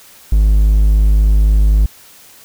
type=tone; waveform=triangle; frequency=51.91 Hz; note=G#1; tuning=in tune; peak=-5 dBFS; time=0.32-1.86 s; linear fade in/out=5 ms; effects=white hiss -42 dBFS RMS until 2.44 s